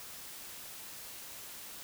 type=silence; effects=white hiss -47 dBFS RMS until 1.83 s